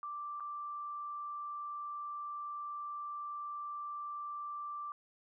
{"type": "tone with dropouts", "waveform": "sine", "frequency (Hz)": 1174.7, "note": "D6", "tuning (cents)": 0, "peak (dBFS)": -39, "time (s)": [0.03, 4.92], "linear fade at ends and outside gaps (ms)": 1, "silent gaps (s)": [0.399, 0.405], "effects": []}